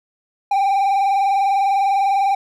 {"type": "tone with vibrato", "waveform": "triangle", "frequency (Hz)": 789, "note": "G5", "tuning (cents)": 11, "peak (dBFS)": -12, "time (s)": [0.51, 2.35], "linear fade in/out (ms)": 5, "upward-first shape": "sine", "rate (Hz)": 20, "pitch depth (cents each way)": 58, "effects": []}